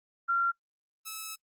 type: tone pair in turn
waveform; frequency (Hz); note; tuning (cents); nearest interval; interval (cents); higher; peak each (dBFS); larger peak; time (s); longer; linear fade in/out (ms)
sine / 5% pulse; 1377 / 1299.7; F6 / E6; -25 / -25; minor second; 100; first; -24 / -26; first; 0.28-0.52 / 1.05-1.36; second; 20
effects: noise-tail reverb RT60 0.1 s tail -26 dB re dry + Opus 24 kbps